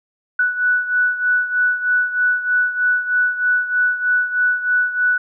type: beating tone pair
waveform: sine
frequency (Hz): 1480 / 1483.2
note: F#6 / F#6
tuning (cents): 0 / +4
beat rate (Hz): 3.2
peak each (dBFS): -16 / -21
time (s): 0.39-5.18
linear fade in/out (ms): 5
effects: none